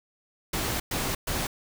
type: noise bursts at uneven times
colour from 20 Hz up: pink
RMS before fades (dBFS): -29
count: 3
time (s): 0.53-0.8 / 0.91-1.15 / 1.27-1.47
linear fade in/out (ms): 5
effects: none